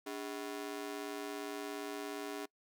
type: ring-modulated tone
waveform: sawtooth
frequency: 349.2 Hz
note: F4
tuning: in tune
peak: -33 dBFS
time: 0.06-2.46 s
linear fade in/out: 10 ms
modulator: 58.6 Hz
effects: noise-tail reverb RT60 0.1 s tail -24 dB re dry